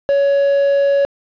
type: tone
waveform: triangle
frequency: 560 Hz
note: C#5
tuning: 18 cents sharp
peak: -9 dBFS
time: 0.09-1.05 s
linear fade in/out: 0 ms
effects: resampled to 11025 Hz + 7-bit